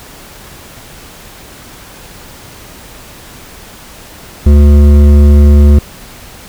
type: tone with hard clipping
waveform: triangle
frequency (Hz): 72.5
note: D2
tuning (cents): -22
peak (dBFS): -3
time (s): 4.46-5.79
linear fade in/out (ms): 5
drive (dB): 15
effects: pink hiss -33 dBFS RMS until 6.48 s